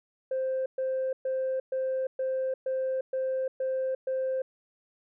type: tone bursts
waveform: sine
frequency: 523.3 Hz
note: C5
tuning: in tune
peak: -25 dBFS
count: 9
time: 0.31-4.42 s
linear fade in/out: 5 ms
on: 350 ms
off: 120 ms
effects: tanh soft clip ceiling -24 dBFS